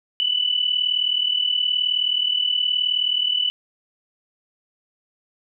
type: tone pair together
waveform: sine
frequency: 2951 / 2990 Hz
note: F#7 / F#7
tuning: -5 / +17 cents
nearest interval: unison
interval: 22 cents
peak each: -23 / -20 dBFS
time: 0.2-3.5 s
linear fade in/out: 0 ms
effects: none